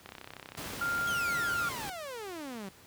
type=click train; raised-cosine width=0.3 ms; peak=-27 dBFS; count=32; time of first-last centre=0.06-1.011 s; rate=32.6 Hz
type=noise; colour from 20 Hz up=pink; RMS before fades=-40 dBFS; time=0.57-1.9 s; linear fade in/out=5 ms
type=tone; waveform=sine; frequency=1396.9 Hz; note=F6; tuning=in tune; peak=-29 dBFS; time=0.81-1.69 s; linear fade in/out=5 ms
type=exponential sweep; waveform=sawtooth; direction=down; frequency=3350 to 185 Hz; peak=-35 dBFS; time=1.07-2.69 s; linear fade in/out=5 ms
effects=pink hiss -56 dBFS RMS until 2.86 s + high-pass 80 Hz 12 dB/octave